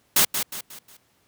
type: noise with echo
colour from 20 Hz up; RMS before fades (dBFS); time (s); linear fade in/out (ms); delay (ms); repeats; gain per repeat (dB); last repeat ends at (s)
white; -17; 0.16-0.25; 5; 180; 4; -8; 0.97
effects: pink hiss -64 dBFS RMS until 1.27 s + high-pass 80 Hz 12 dB/octave